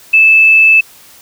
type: tone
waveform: sine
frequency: 2625 Hz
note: E7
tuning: 8 cents flat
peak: -3 dBFS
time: 0.13-0.81 s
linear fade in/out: 10 ms
effects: white hiss -40 dBFS RMS until 1.21 s